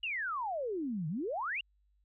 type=exponential two-way sweep; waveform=sine; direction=down then up; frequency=2932 to 146.83 to 2932 Hz; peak=-33 dBFS; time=0.03-1.61 s; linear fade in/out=5 ms; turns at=1.08 s; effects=added 50 Hz sine -68 dBFS peak until 2.04 s